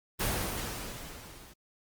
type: noise with level ramp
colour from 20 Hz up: pink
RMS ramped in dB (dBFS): -28 to -53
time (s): 0.19-1.54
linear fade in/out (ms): 20
effects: Opus 24 kbps